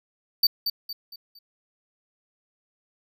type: tone with echo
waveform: square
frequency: 4600 Hz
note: D8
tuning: 37 cents flat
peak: -16 dBFS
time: 0.43-0.47 s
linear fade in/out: 5 ms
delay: 230 ms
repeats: 4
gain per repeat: -8 dB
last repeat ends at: 1.39 s
effects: none